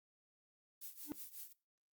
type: noise with tremolo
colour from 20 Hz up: violet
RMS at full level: -47 dBFS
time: 0.81-1.53 s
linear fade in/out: 10 ms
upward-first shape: triangle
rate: 5.5 Hz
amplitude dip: 90%
type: tone with exponential growth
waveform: triangle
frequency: 295.7 Hz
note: D4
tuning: 12 cents sharp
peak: -33 dBFS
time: 1.04-1.12 s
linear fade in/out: 0 ms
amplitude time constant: 16 ms
effects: noise-tail reverb RT60 0.3 s tail -19 dB re dry + Opus 48 kbps